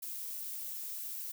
violet noise, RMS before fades -41 dBFS, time 0.02-1.32 s, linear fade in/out 10 ms, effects none

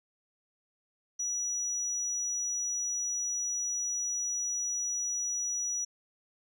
sine tone, 5850 Hz, F#8, 21 cents flat, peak -29 dBFS, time 1.19-5.85 s, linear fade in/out 10 ms, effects tanh soft clip ceiling -26 dBFS + 11-bit

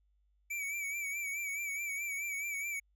square tone with vibrato, 2293 Hz, D7, 42 cents flat, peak -36 dBFS, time 0.5-2.8 s, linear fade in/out 10 ms, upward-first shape sine, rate 4.7 Hz, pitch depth 56 cents each way, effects added 50 Hz sine -69 dBFS peak until 2.95 s

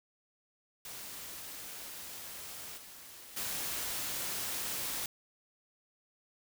white noise with level steps, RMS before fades -45 / -51 / -37 dBFS, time 0.85-5.06 s, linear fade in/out 2 ms, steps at 2.77 / 3.36 s, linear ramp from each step 10 ms, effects none

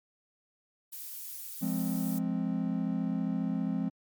violet noise, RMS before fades -41 dBFS, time 0.92-2.19 s, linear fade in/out 10 ms
triangle chord, F minor, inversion none, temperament just, 174.61 / 209.5 / 261.9 Hz, F3 / Ab3 / C4, 0 / +15 / +2 cents, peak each -31 dBFS, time 1.61-3.9 s, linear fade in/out 20 ms
effects MP3 96 kbps

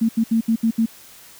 sine tone bursts at uneven times, 226.2 Hz, A3, 48 cents sharp, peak -14 dBFS, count 6, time 0.01-0.09 / 0.17-0.24 / 0.31-0.41 / 0.48-0.56 / 0.63-0.71 / 0.78-0.86 s, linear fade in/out 10 ms, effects white hiss -45 dBFS RMS until 1.39 s

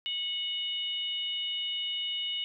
harmonic tone, 733 Hz, F#5, 16 cents flat, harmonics 3 / 4 / 5, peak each -43 / -31 / -40 dBFS, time 0.06-2.44 s, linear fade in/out 0 ms, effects none

